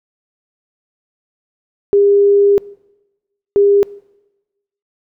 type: tone bursts at uneven times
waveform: sine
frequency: 403.2 Hz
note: G4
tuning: 49 cents sharp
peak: -7 dBFS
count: 2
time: 1.93-2.58 / 3.56-3.83 s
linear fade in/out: 0 ms
effects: noise-tail reverb RT60 1.0 s tail -22 dB re dry